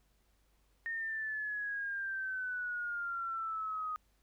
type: exponential sweep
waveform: sine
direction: down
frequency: 1842 to 1244.5 Hz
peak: -35 dBFS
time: 0.86-3.96 s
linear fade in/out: 0 ms
effects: added 50 Hz sine -70 dBFS peak until 4.22 s + pink hiss -75 dBFS RMS until 4.22 s